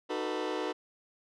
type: chord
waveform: sawtooth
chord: B dominant seventh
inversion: first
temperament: just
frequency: 308.7 / 370.4 / 444.5 / 493.9 Hz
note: D#4 / F#4 / A4 / B4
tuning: -14 / +2 / +18 / 0 cents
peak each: -33 dBFS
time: 0.09-0.73 s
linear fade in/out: 20 ms
effects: low-pass 4000 Hz 12 dB/octave